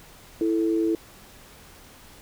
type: tone pair together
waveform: sine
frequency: 330.2 / 440 Hz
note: E4 / A4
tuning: +3 / 0 cents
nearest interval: perfect fourth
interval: 497 cents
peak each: -21 / -27 dBFS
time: 0.41-0.95 s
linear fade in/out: 2 ms
effects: pink hiss -49 dBFS RMS until 2.21 s